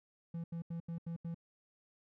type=tone bursts; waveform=triangle; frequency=167.6 Hz; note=E3; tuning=29 cents sharp; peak=-36 dBFS; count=6; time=0.34-1.345 s; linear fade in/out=5 ms; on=100 ms; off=81 ms; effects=none